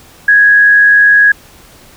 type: tone with frequency modulation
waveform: sine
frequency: 1661.2 Hz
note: G#6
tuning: in tune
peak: -3 dBFS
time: 0.28-1.32 s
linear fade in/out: 5 ms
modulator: 99.9 Hz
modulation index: 0.33
effects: pink hiss -40 dBFS RMS until 1.96 s